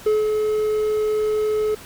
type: tone with ADSR envelope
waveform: triangle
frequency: 428.1 Hz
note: A4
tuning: 47 cents flat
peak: -12 dBFS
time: 0.06-1.75 s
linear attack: 6 ms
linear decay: 180 ms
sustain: -4 dB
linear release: 7 ms
effects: pink hiss -41 dBFS RMS until 1.85 s